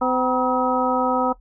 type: harmonic tone with a mistuned harmonic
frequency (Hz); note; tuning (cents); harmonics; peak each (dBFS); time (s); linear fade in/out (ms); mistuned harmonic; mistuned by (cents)
255; C4; -44; 1 / 2 / 3 / 4 / 5; -24 / -24 / -24 / -24 / -24; 0.01-1.33; 10; 4; -100
effects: noise-tail reverb RT60 0.1 s tail -18 dB re dry + added 40 Hz sine -47 dBFS peak until 1.4 s